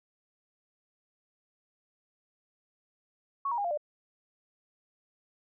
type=tone with pitch steps; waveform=sine; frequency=1108.7 / 948.6 / 811.6 / 694.4 / 594.1 Hz; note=C#6 / A#5 / G#5 / F5 / D5; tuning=0 / +30 / -40 / -10 / +20 cents; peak=-28 dBFS; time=3.45-3.775 s; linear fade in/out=5 ms; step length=65 ms; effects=none